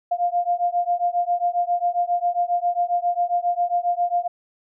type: beating tone pair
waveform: sine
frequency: 698.5 / 705.9 Hz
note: F5 / F5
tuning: 0 / +18 cents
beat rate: 7.4 Hz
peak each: -22 dBFS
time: 0.11-4.28 s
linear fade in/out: 10 ms
effects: none